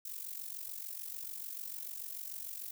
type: noise with amplitude modulation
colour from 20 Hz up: violet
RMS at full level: -40 dBFS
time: 0.05-2.71 s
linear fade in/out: 5 ms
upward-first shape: sine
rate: 46.8 Hz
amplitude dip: 75%
effects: none